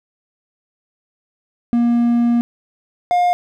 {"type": "tone pair in turn", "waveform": "triangle", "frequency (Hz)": [237.1, 710.5], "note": ["A#3", "F5"], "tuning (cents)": [30, 30], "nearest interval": "octave + perfect fifth", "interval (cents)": 1900, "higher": "second", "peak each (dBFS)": -10, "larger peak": "neither", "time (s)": [[1.73, 2.41], [3.11, 3.33]], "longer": "first", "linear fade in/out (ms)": 0, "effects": []}